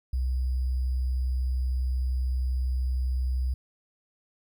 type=tone with sample-and-hold; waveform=sine; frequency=63.6 Hz; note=C2; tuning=48 cents flat; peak=-24 dBFS; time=0.13-3.54 s; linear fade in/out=5 ms; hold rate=4900 Hz; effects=none